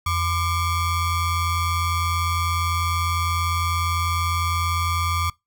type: ring-modulated tone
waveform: square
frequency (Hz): 554.4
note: C#5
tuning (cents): 0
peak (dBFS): -18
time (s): 0.06-5.3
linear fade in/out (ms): 5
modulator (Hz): 640
effects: noise-tail reverb RT60 0.2 s tail -25 dB re dry